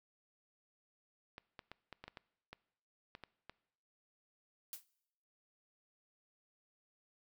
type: clicks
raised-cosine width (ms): 0.3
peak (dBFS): -32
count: 11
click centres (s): 1.381 / 1.592 / 1.716 / 1.927 / 2.04 / 2.08 / 2.172 / 2.53 / 3.151 / 3.237 / 3.496
type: noise with exponential decay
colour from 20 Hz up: blue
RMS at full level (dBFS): -41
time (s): 4.73-4.85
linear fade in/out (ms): 1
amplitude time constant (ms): 26
effects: noise-tail reverb RT60 0.8 s tail -22 dB re dry